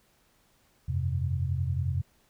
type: chord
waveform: sine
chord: F suspended second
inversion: none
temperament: just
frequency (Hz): 87.31 / 98.22 / 130.96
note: F2 / G2 / C3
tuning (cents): 0 / +4 / +2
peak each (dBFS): -29 / -34 / -30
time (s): 0.88-2.02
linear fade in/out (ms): 10
effects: pink hiss -66 dBFS RMS until 2.29 s